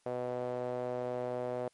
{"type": "tone with band-pass filter", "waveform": "sawtooth", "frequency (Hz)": 124.1, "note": "B2", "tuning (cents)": 9, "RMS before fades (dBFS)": -36, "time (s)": [0.06, 1.68], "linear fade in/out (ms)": 0, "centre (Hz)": 570, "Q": 3.4, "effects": ["white hiss -71 dBFS RMS until 1.73 s", "MP3 48 kbps"]}